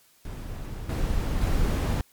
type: noise with level steps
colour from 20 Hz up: brown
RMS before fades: -35 / -26 / -23 dBFS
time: 0.25-2.01 s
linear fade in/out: 2 ms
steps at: 0.89 / 1.41 s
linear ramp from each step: 5 ms
effects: white hiss -60 dBFS RMS until 2.12 s + MP3 96 kbps